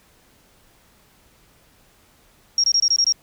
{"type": "tone bursts", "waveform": "sine", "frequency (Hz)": 5588, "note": "F8", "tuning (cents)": 0, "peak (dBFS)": -14, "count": 7, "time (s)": [2.58, 3.124], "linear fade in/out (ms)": 2, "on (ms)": 58, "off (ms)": 23, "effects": ["pink hiss -56 dBFS RMS until 3.22 s"]}